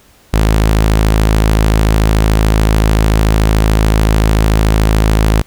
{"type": "tone", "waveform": "sawtooth", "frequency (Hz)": 53.6, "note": "A1", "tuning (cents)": -45, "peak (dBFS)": -4, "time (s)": [0.33, 5.42], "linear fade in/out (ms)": 10, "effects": ["pink hiss -47 dBFS RMS until 5.46 s"]}